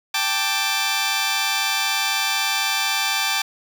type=chord; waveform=10% pulse; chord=G suspended second; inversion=none; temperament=just; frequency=784 / 882 / 1176 Hz; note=G5 / A5 / D6; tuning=0 / +4 / +2 cents; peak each=-17 dBFS; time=0.14-3.42 s; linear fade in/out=5 ms; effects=none